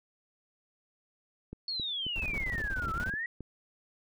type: click train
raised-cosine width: 3 ms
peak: -28 dBFS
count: 8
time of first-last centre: 1.53-3.407 s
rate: 3.73 Hz
type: exponential two-way sweep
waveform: sine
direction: down then up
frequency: 4435 to 1297 to 1937 Hz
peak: -32 dBFS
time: 1.68-3.26 s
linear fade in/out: 2 ms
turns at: 2.92 s
type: noise bursts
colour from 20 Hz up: brown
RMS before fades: -36 dBFS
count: 16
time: 2.16-3.099 s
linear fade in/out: 0 ms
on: 39 ms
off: 21 ms
effects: none